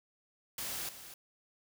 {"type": "noise with echo", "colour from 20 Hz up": "white", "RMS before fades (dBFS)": -39, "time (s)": [0.58, 0.89], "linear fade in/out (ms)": 2, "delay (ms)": 250, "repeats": 1, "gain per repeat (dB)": -11, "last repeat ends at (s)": 1.14, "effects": []}